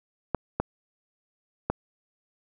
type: clicks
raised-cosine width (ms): 1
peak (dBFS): -10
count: 3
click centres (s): 0.347 / 0.6 / 1.7
effects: none